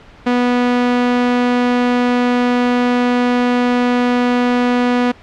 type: tone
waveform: sawtooth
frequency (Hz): 245.4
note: B3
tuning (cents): -11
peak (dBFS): -8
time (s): 0.26-5.12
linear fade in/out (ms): 10
effects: pink hiss -42 dBFS RMS until 5.22 s + low-pass 3000 Hz 12 dB/octave